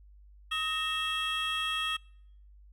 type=tone cluster; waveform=triangle; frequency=1268 / 1848 / 2658 / 3270 Hz; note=D#6 / A#6 / E7 / G#7; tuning=+32 / -16 / +14 / -28 cents; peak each=-33 / -37 / -35 / -31 dBFS; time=0.51-1.97 s; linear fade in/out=10 ms; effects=noise-tail reverb RT60 0.7 s tail -26 dB re dry + added 50 Hz sine -52 dBFS peak until 2.72 s